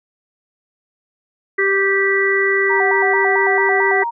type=harmonic tone; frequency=392 Hz; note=G4; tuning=in tune; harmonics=1 / 3 / 4 / 5; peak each=-17 / -26 / -23 / -16 dBFS; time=1.58-4.04 s; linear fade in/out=10 ms
type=tone with vibrato; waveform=sine; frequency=835 Hz; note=G#5; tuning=9 cents sharp; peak=-19 dBFS; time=2.69-4.11 s; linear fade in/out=20 ms; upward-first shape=square; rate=4.5 Hz; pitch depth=200 cents each way
effects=none